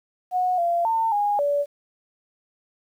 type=tone with pitch steps; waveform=sine; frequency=731 / 688 / 902 / 822 / 575 Hz; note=F#5 / F5 / A5 / G#5 / D5; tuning=-21 / -26 / +43 / -18 / -37 cents; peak=-19 dBFS; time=0.31-1.66 s; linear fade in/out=50 ms; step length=270 ms; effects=9-bit